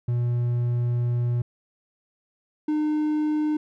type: tone pair in turn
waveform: triangle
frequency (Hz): 120.6 / 303.9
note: B2 / D#4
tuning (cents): -41 / -41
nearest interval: octave + major third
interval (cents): 1600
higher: second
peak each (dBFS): -19 / -19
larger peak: neither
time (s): 0.08-1.42 / 2.68-3.57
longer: first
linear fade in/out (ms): 5
effects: none